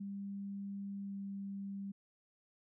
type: tone with pitch glide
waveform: sine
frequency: 198.9 to 197.64 Hz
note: G3 to G3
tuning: +25 to +14 cents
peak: -40 dBFS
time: 0-1.92 s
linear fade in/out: 10 ms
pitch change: -11 cents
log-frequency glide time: 1.03-1.14 s
effects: none